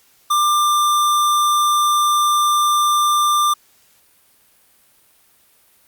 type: tone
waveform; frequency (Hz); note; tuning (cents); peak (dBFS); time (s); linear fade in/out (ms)
square; 1190; D6; +22; -14; 0.3-3.54; 10
effects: white hiss -55 dBFS RMS until 5.87 s + Opus 48 kbps